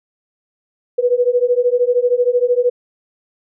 sine beating tone pair, 484 / 497 Hz, B4 / B4, -35 / +11 cents, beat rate 13 Hz, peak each -15 dBFS, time 0.98-2.7 s, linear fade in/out 10 ms, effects none

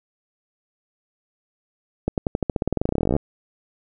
accelerating click train, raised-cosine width 2 ms, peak -7 dBFS, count 27, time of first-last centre 2.08-3.165 s, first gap 98 ms, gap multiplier 0.92, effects none

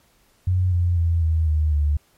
sine tone with pitch steps, 91.5 / 87.62 / 83.91 / 80.35 / 76.94 / 73.68 Hz, F#2 / F2 / E2 / E2 / D#2 / D2, -19 / +6 / +31 / -44 / -19 / +6 cents, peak -16 dBFS, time 0.47-1.97 s, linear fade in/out 5 ms, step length 250 ms, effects pink hiss -60 dBFS RMS until 2.17 s + MP3 64 kbps

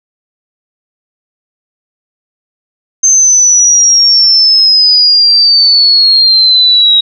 sine exponential sweep, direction down, 6300 to 3813 Hz, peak -3 dBFS, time 3.03-7.01 s, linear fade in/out 10 ms, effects none

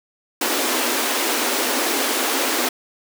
pink high-pass noise, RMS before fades -21 dBFS, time 0.41-2.69 s, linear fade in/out 5 ms, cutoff 240 Hz, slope 96 dB/octave, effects none

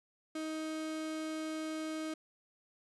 35% pulse tone, 314.4 Hz, D#4, 18 cents sharp, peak -35 dBFS, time 0.35-2.14 s, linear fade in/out 5 ms, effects resampled to 24000 Hz

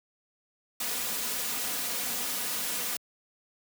white noise with comb filter, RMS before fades -32 dBFS, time 0.8-2.97 s, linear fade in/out 5 ms, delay 4.1 ms, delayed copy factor +0.55, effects high-pass 80 Hz 12 dB/octave

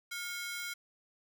sawtooth ring-modulated tone, 1803 Hz, A6, 42 cents sharp, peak -31 dBFS, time 0.11-0.74 s, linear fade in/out 10 ms, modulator 387 Hz, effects none

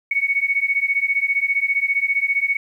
sine beating tone pair, 2217 / 2232 Hz, C#7 / C#7, 0 / +11 cents, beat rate 15 Hz, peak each -20 dBFS, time 0.11-2.57 s, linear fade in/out 5 ms, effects 9-bit

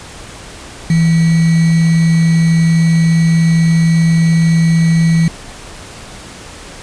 sine tone with sample-and-hold, 164.81 Hz, E3, in tune, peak -7 dBFS, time 0.9-5.28 s, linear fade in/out 2 ms, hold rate 2100 Hz, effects pink hiss -32 dBFS RMS until 6.82 s + resampled to 22050 Hz

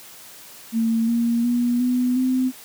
sine tone with pitch steps, 226.8 / 234 / 241.4 / 249 / 256.9 Hz, A#3 / A#3 / B3 / B3 / C4, -47 / +7 / -39 / +14 / -32 cents, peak -17 dBFS, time 0.72-2.52 s, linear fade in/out 50 ms, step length 360 ms, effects white hiss -43 dBFS RMS until 2.64 s + high-pass 100 Hz 12 dB/octave

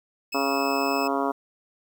25% pulse tone, 2597 Hz, E7, 26 cents flat, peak -26 dBFS, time 0.32-1.08 s, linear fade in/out 10 ms
harmonic tone, 138.2 Hz, C#3, 5 cents flat, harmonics 2 / 3 / 4 / 5 / 6 / 7 / 8 / 9 / 10, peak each -28 / -30 / -33 / -29 / -36 / -30 / -32 / -35 / -38 dBFS, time 0.34-1.32 s, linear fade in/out 10 ms
effects 9-bit

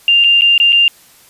sine tone with dropouts, 2794 Hz, F7, in tune, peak -6 dBFS, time 0.08-0.88 s, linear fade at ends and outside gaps 1 ms, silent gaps 0.24-0.244 / 0.41-0.419 / 0.579-0.6 / 0.723-0.728 s, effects white hiss -45 dBFS RMS until 1.29 s + resampled to 32000 Hz

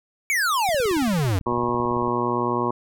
square exponential sweep, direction down, 2322 to 87.31 Hz, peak -20 dBFS, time 0.3-1.39 s, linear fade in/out 0 ms
click train, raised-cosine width 5 ms, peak -26 dBFS, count 26, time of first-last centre 0.69-2.079 s, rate 18 Hz
harmonic tone, 120.6 Hz, B2, 41 cents flat, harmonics 1 / 2 / 3 / 4 / 5 / 6 / 7 / 8 / 9, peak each -32 / -28 / -26 / -31 / -34 / -38 / -33 / -27 / -27 dBFS, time 1.46-2.71 s, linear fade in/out 5 ms
effects none

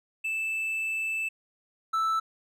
triangle tone pair in turn, 2637 / 1318.5 Hz, E7 / E6, 0 / 0 cents, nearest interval octave, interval 1200 cents, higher first, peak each -26 / -22 dBFS, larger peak second, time 0.24-1.29 / 1.93-2.2 s, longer first, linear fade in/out 10 ms, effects none

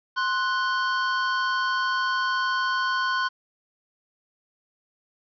square tone pair together, 1046.5 / 1480 Hz, C6 / F#6, 0 / 0 cents, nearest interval tritone, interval 600 cents, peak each -26 dBFS, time 0.16-3.29 s, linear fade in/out 20 ms, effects resampled to 11025 Hz + 9-bit

